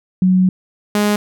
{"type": "tone pair in turn", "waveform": ["sine", "sawtooth"], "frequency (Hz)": [185, 207.7], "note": ["F#3", "G#3"], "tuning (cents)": [0, 0], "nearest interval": "major second", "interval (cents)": 200, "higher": "second", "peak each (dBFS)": [-9, -9], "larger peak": "neither", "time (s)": [[0.22, 0.49], [0.95, 1.16]], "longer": "first", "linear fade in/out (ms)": 2, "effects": []}